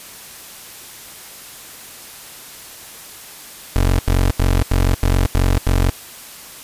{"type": "tone bursts", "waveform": "25% pulse", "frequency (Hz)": 45.57, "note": "F#1", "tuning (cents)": -26, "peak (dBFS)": -9, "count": 7, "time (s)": [3.76, 5.898], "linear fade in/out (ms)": 0, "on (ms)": 230, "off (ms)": 88, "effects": ["white hiss -37 dBFS RMS until 6.63 s", "resampled to 32000 Hz"]}